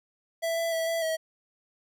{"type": "tone with pitch steps", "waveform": "square", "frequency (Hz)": [662, 666, 654, 663, 642], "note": ["E5", "E5", "E5", "E5", "E5"], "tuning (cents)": [7, 18, -14, 10, -46], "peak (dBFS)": -27, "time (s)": [0.42, 1.17], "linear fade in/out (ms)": 20, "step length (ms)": 150, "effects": []}